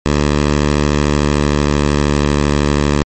10% pulse tone with pitch glide, 73.4 to 72.68 Hz, D2 to D2, 0 to -17 cents, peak -3 dBFS, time 0.06-3.03 s, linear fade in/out 0 ms, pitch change -17 cents, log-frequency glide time 0.9-2.16 s, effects MP3 32 kbps

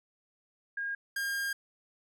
sine / 45% pulse tone pair in turn, 1624 / 1612.8 Hz, G#6 / G6, -39 / +49 cents, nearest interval unison, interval 12 cents, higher first, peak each -32 / -31 dBFS, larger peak second, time 0.77-0.95 / 1.16-1.53 s, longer second, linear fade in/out 5 ms, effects none

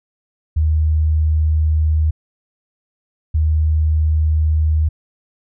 sine tone pair in turn, 77.78 / 77.78 Hz, D#2 / D#2, 0 / 0 cents, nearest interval unison, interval 0 cents, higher neither, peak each -12 dBFS, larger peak neither, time 0.56-2.11 / 3.34-4.89 s, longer neither, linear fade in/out 10 ms, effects none

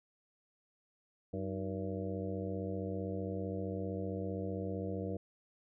harmonic tone with a mistuned harmonic, 95.4 Hz, G2, 47 cents flat, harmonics 1 / 2 / 3 / 4 / 5 / 6 / 7, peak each -41 / -41 / -43 / -47 / -42 / -47 / -49 dBFS, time 1.33-5.17 s, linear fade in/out 5 ms, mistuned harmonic 3, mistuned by +130 cents, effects none

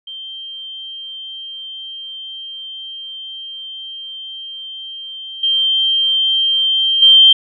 sine tone with level steps, 3151 Hz, G7, 8 cents sharp, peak -27 / -12 / -4 dBFS, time 0.07-7.33 s, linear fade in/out 5 ms, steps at 5.43 / 7.02 s, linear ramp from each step 5 ms, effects none

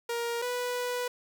sawtooth tone pair in turn, 470 / 492.2 Hz, A#4 / B4, +14 / -6 cents, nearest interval minor second, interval 80 cents, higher second, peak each -26 dBFS, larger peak neither, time 0.09-0.42 / 0.42-1.08 s, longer second, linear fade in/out 5 ms, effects none

